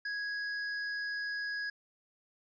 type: tone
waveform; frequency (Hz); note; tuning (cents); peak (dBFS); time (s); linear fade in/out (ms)
square; 1661.2; G#6; 0; -35; 0.05-1.7; 5
effects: resampled to 16000 Hz